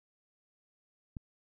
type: click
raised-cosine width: 5 ms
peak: -28 dBFS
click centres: 1.168 s
effects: none